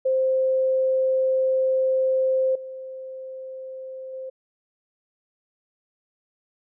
sine tone with level steps, 523.3 Hz, C5, in tune, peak -18 / -33 / -31 dBFS, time 0.05-4.3 s, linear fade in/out 10 ms, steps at 2.55 / 4.13 s, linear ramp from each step 5 ms, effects none

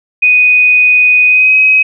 sine tone with pitch glide, 2489 to 2535 Hz, D#7 to D#7, 0 to +32 cents, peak -4 dBFS, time 0.22-1.83 s, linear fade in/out 10 ms, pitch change +32 cents, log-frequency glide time 1.26-1.56 s, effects none

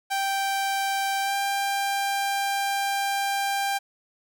sawtooth tone with pitch glide, 784 to 793.6 Hz, G5 to G5, 0 to +21 cents, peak -20 dBFS, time 0.1-3.79 s, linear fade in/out 20 ms, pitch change +21 cents, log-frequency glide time 1.21-1.35 s, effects none

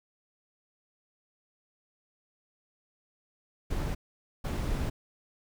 brown noise bursts at uneven times, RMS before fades -31 dBFS, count 2, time 3.7-3.95 / 4.44-4.9 s, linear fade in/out 10 ms, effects none

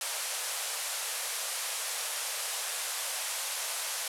white band-pass noise, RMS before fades -35 dBFS, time 0.01-4.08 s, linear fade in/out 2 ms, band 490 to 12000 Hz, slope 48 dB/octave, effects none

